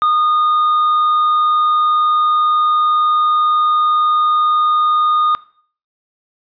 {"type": "tone", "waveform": "triangle", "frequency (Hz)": 1227, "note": "D#6", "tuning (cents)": -25, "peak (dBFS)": -9, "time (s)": [0.02, 5.35], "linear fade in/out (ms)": 0, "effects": ["noise-tail reverb RT60 0.5 s tail -19 dB re dry", "resampled to 11025 Hz"]}